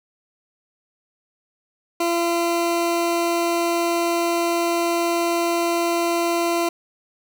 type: tone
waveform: 20% pulse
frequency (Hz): 340.8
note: F4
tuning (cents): -42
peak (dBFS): -14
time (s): 2-6.69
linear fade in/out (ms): 5
effects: none